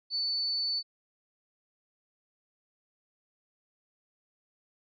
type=tone; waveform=sine; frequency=4490 Hz; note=C#8; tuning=21 cents sharp; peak=-28 dBFS; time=0.1-0.83 s; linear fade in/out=50 ms; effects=none